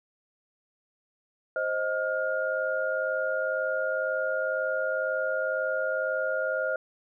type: tone cluster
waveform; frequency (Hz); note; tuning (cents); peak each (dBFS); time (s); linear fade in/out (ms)
sine; 526 / 628 / 1418; C5 / D#5 / F6; +9 / +16 / +26; -30; 1.56-6.76; 2
effects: none